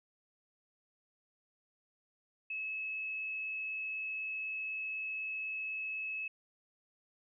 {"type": "tone", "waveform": "sine", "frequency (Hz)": 2588, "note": "E7", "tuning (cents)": -32, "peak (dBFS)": -36, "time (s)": [2.5, 6.28], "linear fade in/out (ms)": 5, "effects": []}